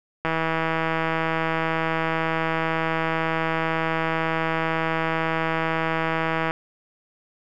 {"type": "click train", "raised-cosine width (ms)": 0.5, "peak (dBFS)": -9, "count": 1015, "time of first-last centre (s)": [0.25, 6.509], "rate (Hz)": 162, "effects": []}